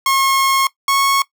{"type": "tone pair in turn", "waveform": "sawtooth", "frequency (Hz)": [1082, 1100.3], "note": ["C#6", "C#6"], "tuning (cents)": [-42, -13], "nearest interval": "unison", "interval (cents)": 29, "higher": "second", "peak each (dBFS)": -9, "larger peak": "neither", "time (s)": [[0.06, 0.67], [0.88, 1.22]], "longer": "first", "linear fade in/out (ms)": 2, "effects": ["noise-tail reverb RT60 0.1 s tail -19 dB re dry"]}